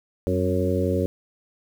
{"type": "harmonic tone with a mistuned harmonic", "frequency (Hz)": 91.9, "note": "F#2", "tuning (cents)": -11, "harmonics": [1, 2, 3, 4, 5, 6], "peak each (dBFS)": [-25, -28, -28, -28, -27, -28], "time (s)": [0.27, 1.06], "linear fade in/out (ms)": 0, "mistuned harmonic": 2, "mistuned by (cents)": 61, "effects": ["8-bit"]}